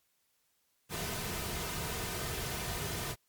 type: noise with comb filter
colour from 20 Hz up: pink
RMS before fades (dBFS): -37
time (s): 0.89-3.16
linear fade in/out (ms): 50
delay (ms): 3.6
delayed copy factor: -0.55
effects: white hiss -75 dBFS RMS until 3.28 s + MP3 96 kbps